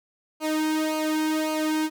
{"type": "tone with flanger", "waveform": "sawtooth", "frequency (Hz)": 311.1, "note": "D#4", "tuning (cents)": 0, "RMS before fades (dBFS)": -25, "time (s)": [0.4, 1.9], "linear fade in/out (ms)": 50, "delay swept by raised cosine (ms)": [0.55, 1.75], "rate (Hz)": 1.8, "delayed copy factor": -0.8, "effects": []}